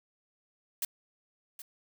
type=noise with echo; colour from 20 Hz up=blue; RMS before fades=-32 dBFS; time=0.82-0.85 s; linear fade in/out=2 ms; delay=770 ms; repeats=1; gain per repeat=-13 dB; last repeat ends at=1.62 s; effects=none